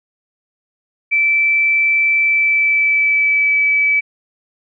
sine tone with pitch glide, 2325 to 2297 Hz, D7 to D7, -18 to -39 cents, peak -11 dBFS, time 1.11-4.01 s, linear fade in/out 20 ms, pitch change -21 cents, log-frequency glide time 2.21-3.57 s, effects none

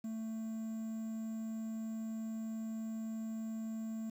triangle tone with quantisation, 222.1 Hz, A3, 16 cents sharp, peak -36 dBFS, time 0.04-4.1 s, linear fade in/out 5 ms, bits 10, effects none

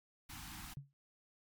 pink band-stop noise, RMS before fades -49 dBFS, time 0.29-0.74 s, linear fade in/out 10 ms, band 320 to 740 Hz, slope 96 dB/octave
sine tone with exponential decay, 139.5 Hz, C#3, 11 cents sharp, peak -39 dBFS, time 0.77-0.93 s, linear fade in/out 0 ms, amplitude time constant 33 ms
effects MP3 96 kbps

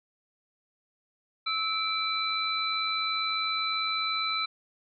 sine tone cluster, 1306 / 2329 / 3999 Hz, E6 / D7 / B7, -17 / -15 / +21 cents, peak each -31 / -33 / -30 dBFS, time 1.46-4.46 s, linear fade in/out 10 ms, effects none

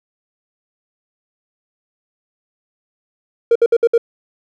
triangle tone bursts, 466.2 Hz, A#4, in tune, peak -5 dBFS, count 5, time 3.51-3.979 s, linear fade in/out 5 ms, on 45 ms, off 61 ms, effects tanh soft clip ceiling -4 dBFS

